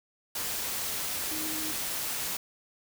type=tone in noise; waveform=sine; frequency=311.1 Hz; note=D#4; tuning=in tune; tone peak=-38 dBFS; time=1.31-1.72 s; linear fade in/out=5 ms; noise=white; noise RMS=-33 dBFS; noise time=0.35-2.37 s; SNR=-8 dB; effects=none